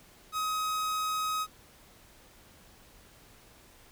45% pulse tone, 1265 Hz, D#6, 28 cents sharp, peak -29 dBFS, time 0.32-1.47 s, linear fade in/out 50 ms, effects pink hiss -57 dBFS RMS until 3.91 s

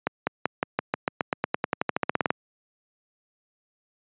accelerating click train, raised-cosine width 0.5 ms, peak -7 dBFS, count 22, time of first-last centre 0.07-2.305 s, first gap 200 ms, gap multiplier 0.93, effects high-pass 150 Hz 12 dB/octave + resampled to 8000 Hz

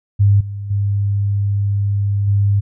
sine tone with level steps, 100.8 Hz, G2, 49 cents sharp, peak -8 / -23 / -14 / -11 dBFS, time 0.19-2.61 s, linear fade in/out 20 ms, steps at 0.4 / 0.7 / 2.27 s, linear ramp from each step 10 ms, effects none

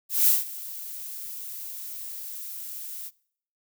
violet noise with ADSR envelope, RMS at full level -18 dBFS, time 0.09-3.11 s, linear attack 180 ms, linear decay 170 ms, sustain -19 dB, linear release 42 ms, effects noise-tail reverb RT60 0.6 s tail -23 dB re dry

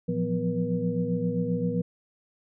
sine tone cluster, 114.1 / 171.8 / 179.4 / 248.3 / 481.2 Hz, A#2 / F3 / F3 / B3 / B4, -37 / -28 / +47 / +9 / -45 cents, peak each -35 / -29 / -30 / -32 / -31 dBFS, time 0.08-1.82 s, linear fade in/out 10 ms, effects none

